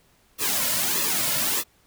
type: noise with flanger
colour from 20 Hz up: white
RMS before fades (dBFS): -24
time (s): 0.38-1.64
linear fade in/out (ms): 50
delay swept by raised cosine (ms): 1.3 to 2.6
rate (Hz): 1.6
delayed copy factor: -0.8
effects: pink hiss -61 dBFS RMS until 1.86 s